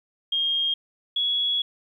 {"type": "tone pair in turn", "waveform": "sine", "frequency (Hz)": [3231, 3359], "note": ["G#7", "G#7"], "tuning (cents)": [-48, 19], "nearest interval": "minor second", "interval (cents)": 67, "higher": "second", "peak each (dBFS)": -21, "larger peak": "neither", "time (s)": [[0.32, 0.74], [1.16, 1.62]], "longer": "second", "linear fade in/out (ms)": 5, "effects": ["10-bit"]}